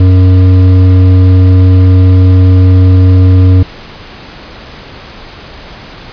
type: tone with hard clipping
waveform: sine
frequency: 92.5 Hz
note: F#2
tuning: in tune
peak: -3 dBFS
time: 0-3.63 s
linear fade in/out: 5 ms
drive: 9 dB
effects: pink hiss -29 dBFS RMS until 6.12 s + resampled to 11025 Hz